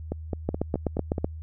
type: two click trains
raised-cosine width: 2 ms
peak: -11 / -15 dBFS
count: 7 / 6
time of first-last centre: 0.49-1.245 / 0.12-1.182 s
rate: 7.95 / 4.71 Hz
effects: added 79 Hz sine -35 dBFS peak until 1.42 s